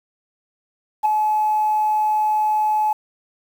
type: tone with ADSR envelope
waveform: sine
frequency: 855 Hz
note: A5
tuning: 50 cents flat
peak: -9 dBFS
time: 1.03-2.93 s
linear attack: 26 ms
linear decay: 3 ms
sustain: -6 dB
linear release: 5 ms
effects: tanh soft clip ceiling -10 dBFS + 7-bit